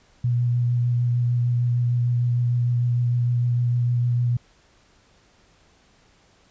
sine tone with vibrato, 121.2 Hz, B2, 32 cents flat, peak -18 dBFS, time 0.24-4.37 s, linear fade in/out 5 ms, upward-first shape triangle, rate 6.6 Hz, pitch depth 17 cents each way, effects pink hiss -58 dBFS RMS until 6.5 s + resampled to 16000 Hz

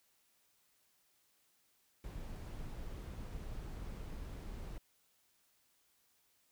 brown noise, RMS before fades -45 dBFS, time 2.04-4.78 s, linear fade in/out 2 ms, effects white hiss -74 dBFS RMS until 6.51 s

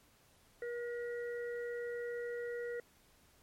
harmonic tone, 477.8 Hz, A#4, 43 cents sharp, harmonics 1 / 3 / 4, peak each -38 / -51 / -48 dBFS, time 0.62-2.8 s, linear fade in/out 2 ms, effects pink hiss -67 dBFS RMS until 3.42 s + MP3 64 kbps

